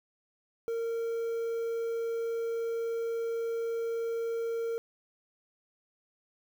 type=tone with quantisation; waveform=triangle; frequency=460.4 Hz; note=A#4; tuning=22 cents flat; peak=-28 dBFS; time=0.68-4.78 s; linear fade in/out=0 ms; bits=9; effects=none